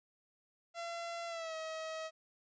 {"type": "tone with pitch glide", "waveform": "sawtooth", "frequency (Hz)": [680, 638.1], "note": ["F5", "D#5"], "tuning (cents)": [-46, 44], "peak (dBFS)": -36, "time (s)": [0.74, 2.11], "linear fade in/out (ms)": 50, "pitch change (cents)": -110, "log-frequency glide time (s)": [1.27, 1.55], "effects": ["resampled to 16000 Hz", "13-bit"]}